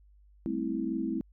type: chord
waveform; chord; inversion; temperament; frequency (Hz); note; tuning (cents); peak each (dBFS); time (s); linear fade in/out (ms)
sine; A minor seventh; third; equal with one note detuned; 196 / 220 / 261.6 / 326.4; G3 / A3 / C4 / E4; 0 / 0 / 0 / -17; -38 / -35 / -34 / -33; 0.46-1.21; 0
effects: added 50 Hz sine -56 dBFS peak until 1.32 s